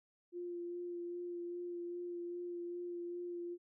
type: tone with vibrato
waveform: sine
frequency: 349.2 Hz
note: F4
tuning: in tune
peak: -40 dBFS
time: 0.32-3.58 s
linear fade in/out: 50 ms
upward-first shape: sine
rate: 2.5 Hz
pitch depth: 15 cents each way
effects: none